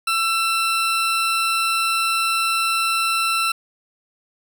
20% pulse tone, 1340 Hz, E6, 28 cents sharp, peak -13 dBFS, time 0.07-3.52 s, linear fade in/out 5 ms, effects none

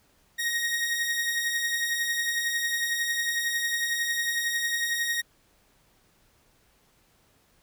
sawtooth beating tone pair, 1864.7 / 1875.7 Hz, A#6 / A#6, 0 / +10 cents, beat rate 11 Hz, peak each -30 / -23 dBFS, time 0.38-5.22 s, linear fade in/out 20 ms, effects pink hiss -64 dBFS RMS until 7.62 s

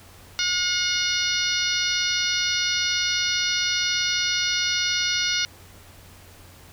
harmonic tone, 721 Hz, F#5, 45 cents flat, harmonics 2 / 3 / 4 / 5 / 6 / 7 / 8, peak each -29 / -29 / -29 / -29 / -29 / -29 / -29 dBFS, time 0.39-5.45 s, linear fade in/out 0 ms, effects added 90 Hz sine -49 dBFS peak until 6.72 s + pink hiss -49 dBFS RMS until 6.72 s

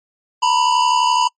square tone pair together, 915.9 / 987.8 Hz, A#5 / B5, -31 / 0 cents, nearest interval minor second, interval 131 cents, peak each -19 / -15 dBFS, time 0.42-1.28 s, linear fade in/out 10 ms, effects noise-tail reverb RT60 0.1 s tail -26 dB re dry + MP3 32 kbps

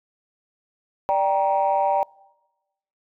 sine chord, G minor, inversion second, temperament just, 588 / 784 / 940.8 Hz, D5 / G5 / Bb5, +2 / 0 / +16 cents, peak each -22 / -20 / -22 dBFS, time 1.09-2.03 s, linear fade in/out 0 ms, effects noise-tail reverb RT60 1.0 s tail -24 dB re dry + tanh soft clip ceiling -11 dBFS

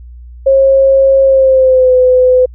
sine tone with pitch glide, 540 to 506.8 Hz, C#5 to B4, -45 to +45 cents, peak -4 dBFS, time 0.46-2.46 s, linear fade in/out 10 ms, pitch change -110 cents, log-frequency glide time 1.23-1.94 s, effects added 60 Hz sine -29 dBFS peak until 2.54 s

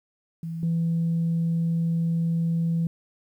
sine tone pair in turn, 164.81 / 166.34 Hz, E3 / E3, 0 / +16 cents, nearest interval unison, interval 16 cents, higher second, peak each -29 / -20 dBFS, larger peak second, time 0.43-0.63 / 0.63-2.87 s, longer second, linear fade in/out 2 ms, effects tanh soft clip ceiling -18 dBFS + 10-bit

